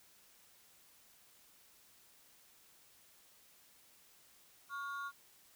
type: ring-modulated tone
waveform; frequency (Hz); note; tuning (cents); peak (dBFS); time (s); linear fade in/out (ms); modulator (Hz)
triangle; 1265; D#6; +28; -35; 4.69-5.12; 50; 150
effects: white hiss -65 dBFS RMS until 5.55 s